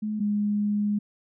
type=tone pair in turn; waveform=sine; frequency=213 / 207.1 Hz; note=G#3 / G#3; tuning=+44 / -5 cents; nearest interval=unison; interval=49 cents; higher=first; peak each=-26 / -22 dBFS; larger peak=second; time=0.02-0.2 / 0.2-0.99 s; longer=second; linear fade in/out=10 ms; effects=none